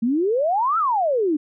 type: exponential two-way sweep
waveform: sine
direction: up then down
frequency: 219.5 to 1365 to 284.7 Hz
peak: -17 dBFS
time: 0.02-1.37 s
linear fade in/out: 10 ms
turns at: 0.78 s
effects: none